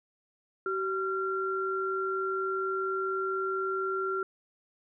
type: tone pair together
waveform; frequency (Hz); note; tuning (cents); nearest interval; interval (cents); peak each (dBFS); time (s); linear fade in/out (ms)
sine; 381.7 / 1374; G4 / F6; -46 / -29; octave + minor seventh; 2217; -31 / -31; 0.66-4.23; 2
effects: none

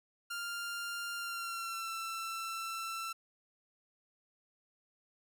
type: tone with pitch glide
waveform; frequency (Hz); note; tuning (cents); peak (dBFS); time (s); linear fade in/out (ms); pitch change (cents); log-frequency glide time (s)
sawtooth; 1396.9 to 1338.4; F6 to E6; 0 to +26; -34; 0.3-3.13; 10; -74; 1.16-1.92
effects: none

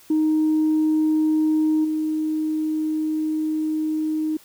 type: tone with level steps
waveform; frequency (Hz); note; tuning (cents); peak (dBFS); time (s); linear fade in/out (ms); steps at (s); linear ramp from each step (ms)
sine; 311.1; D#4; 0; -15 / -20; 0.1-4.37; 5; 1.84; 10
effects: tanh soft clip ceiling -13 dBFS + white hiss -51 dBFS RMS until 4.44 s

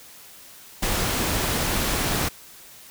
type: noise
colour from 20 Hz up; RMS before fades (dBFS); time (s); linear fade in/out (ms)
pink; -24; 0.82-2.29; 10
effects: white hiss -46 dBFS RMS until 2.9 s

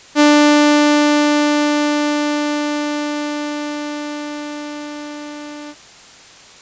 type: tone with level ramp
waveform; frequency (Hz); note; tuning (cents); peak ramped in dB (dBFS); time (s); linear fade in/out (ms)
sawtooth; 295.6; D4; +11; -3 to -26; 0.15-5.75; 50
effects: white hiss -41 dBFS RMS until 6.61 s + resampled to 16000 Hz

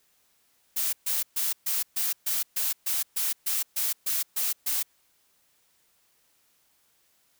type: noise bursts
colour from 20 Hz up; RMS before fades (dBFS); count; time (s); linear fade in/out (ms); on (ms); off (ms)
blue; -27; 14; 0.76-4.83; 10; 170; 130
effects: white hiss -67 dBFS RMS until 7.39 s

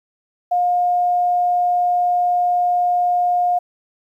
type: tone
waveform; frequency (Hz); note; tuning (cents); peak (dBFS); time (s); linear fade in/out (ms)
sine; 712; F5; +33; -14; 0.51-3.59; 10
effects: 9-bit

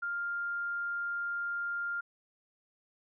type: tone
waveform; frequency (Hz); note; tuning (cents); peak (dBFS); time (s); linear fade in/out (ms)
sine; 1400; F6; +4; -32; 0.02-2.01; 10
effects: none

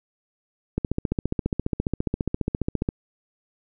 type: click train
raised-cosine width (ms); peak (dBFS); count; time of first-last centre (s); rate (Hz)
3; -10; 32; 0.78-2.889; 14.7
effects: none

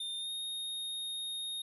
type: tone with pitch glide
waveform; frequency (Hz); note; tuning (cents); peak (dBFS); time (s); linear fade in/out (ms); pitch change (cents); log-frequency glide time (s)
square; 3625 to 3712; A#7 to A#7; -49 to -8; -37; 0-1.62; 5; +41; 0.18-0.3
effects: none

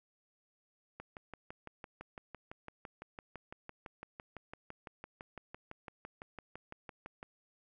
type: click train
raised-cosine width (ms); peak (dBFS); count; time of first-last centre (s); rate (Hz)
0.5; -30; 38; 1-7.229; 5.94
effects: none

